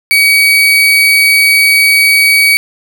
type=tone; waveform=35% pulse; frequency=2262 Hz; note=C#7; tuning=34 cents sharp; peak=-3 dBFS; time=0.11-2.57 s; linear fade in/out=0 ms; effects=none